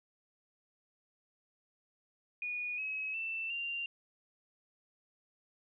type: tone with pitch steps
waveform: sine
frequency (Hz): 2456 / 2559 / 2666 / 2778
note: D#7 / D#7 / E7 / F7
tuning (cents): -23 / +48 / +19 / -10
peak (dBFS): -35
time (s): 2.42-3.86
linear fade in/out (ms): 2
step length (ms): 360
effects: none